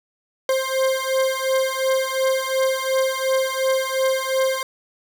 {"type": "beating tone pair", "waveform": "40% pulse", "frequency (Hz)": [526, 528.8], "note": ["C5", "C5"], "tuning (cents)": [9, 18], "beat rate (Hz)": 2.8, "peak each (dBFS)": -21, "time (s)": [0.49, 4.63], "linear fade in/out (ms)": 2, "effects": []}